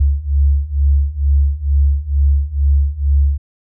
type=beating tone pair; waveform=sine; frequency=69.3 / 71.5 Hz; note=C#2 / D2; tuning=0 / -46 cents; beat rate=2.2 Hz; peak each=-15 / -13 dBFS; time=0-3.38 s; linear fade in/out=10 ms; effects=none